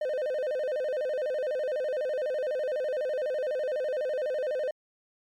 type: tone with vibrato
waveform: triangle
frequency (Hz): 558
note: C#5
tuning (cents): +11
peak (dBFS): -25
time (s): 0.01-4.71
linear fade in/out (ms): 5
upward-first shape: square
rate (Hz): 12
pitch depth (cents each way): 150
effects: MP3 96 kbps